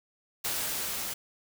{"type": "noise with level ramp", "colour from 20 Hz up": "white", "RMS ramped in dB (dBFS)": [-31, -35], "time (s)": [0.44, 1.14], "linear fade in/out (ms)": 10, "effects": []}